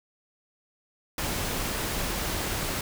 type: noise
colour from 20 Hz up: pink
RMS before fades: -30 dBFS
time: 1.18-2.81 s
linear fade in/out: 2 ms
effects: none